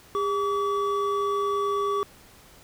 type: tone pair together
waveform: triangle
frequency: 404.5 / 1144 Hz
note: G#4 / D6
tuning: -46 / -46 cents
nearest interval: octave + tritone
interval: 1800 cents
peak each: -24 dBFS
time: 0.15-2.03 s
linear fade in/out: 0 ms
effects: pink hiss -52 dBFS RMS until 2.63 s